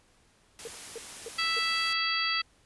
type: noise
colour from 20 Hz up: white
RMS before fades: -43 dBFS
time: 0.59-1.93 s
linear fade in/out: 0 ms
type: tone bursts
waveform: sine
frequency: 459.3 Hz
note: A#4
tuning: 26 cents flat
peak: -36 dBFS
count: 4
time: 0.65-1.59 s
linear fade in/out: 2 ms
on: 25 ms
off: 280 ms
type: harmonic tone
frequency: 659.3 Hz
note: E5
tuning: in tune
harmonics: 2 / 3 / 4 / 5 / 6 / 7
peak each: -33 / -33 / -34 / -34 / -42 / -31 dBFS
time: 1.38-2.42 s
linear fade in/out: 10 ms
effects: pink hiss -64 dBFS RMS until 2.65 s + resampled to 24000 Hz